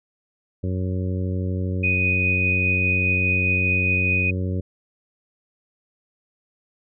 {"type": "harmonic tone", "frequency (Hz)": 92.5, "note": "F#2", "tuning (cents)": 0, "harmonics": [1, 2, 3, 4, 5, 6], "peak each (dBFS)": [-23, -29, -33, -35, -37, -39], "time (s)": [0.63, 4.61], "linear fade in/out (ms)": 10}
{"type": "tone with tremolo", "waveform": "sine", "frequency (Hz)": 2489, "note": "D#7", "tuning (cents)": 0, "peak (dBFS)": -18, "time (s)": [1.83, 4.31], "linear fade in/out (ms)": 10, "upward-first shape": "triangle", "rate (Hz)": 4.9, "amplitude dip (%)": 25}
{"effects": []}